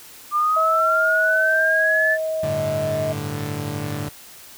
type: linear sweep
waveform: sine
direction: up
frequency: 1188 to 1760 Hz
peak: -16 dBFS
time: 0.31-2.18 s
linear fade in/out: 50 ms
type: tone with pitch glide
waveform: sine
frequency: 641 to 634 Hz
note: E5 to D#5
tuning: -49 to +32 cents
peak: -21 dBFS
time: 0.56-3.13 s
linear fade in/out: 10 ms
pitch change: -19 cents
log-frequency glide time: 0.71-2.55 s
type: chord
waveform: sawtooth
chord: G suspended second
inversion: none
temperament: equal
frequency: 98 / 110 / 146.83 Hz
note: G2 / A2 / D3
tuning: 0 / 0 / 0 cents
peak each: -28 / -27 / -24 dBFS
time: 2.43-4.09 s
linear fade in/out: 5 ms
effects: white hiss -43 dBFS RMS until 4.57 s